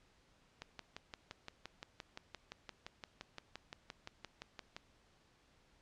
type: click train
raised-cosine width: 0.2 ms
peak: -28 dBFS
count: 25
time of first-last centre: 0.62-4.765 s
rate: 5.79 Hz
effects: pink hiss -70 dBFS RMS until 5.81 s + low-pass 6000 Hz 12 dB/octave